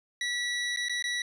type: tone with dropouts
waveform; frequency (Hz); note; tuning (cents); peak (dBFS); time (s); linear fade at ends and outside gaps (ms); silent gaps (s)
25% pulse; 1945; B6; -27; -25; 0.21-1.22; 2; 0.762-0.771 / 0.885-0.895 / 1.025-1.04
effects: resampled to 22050 Hz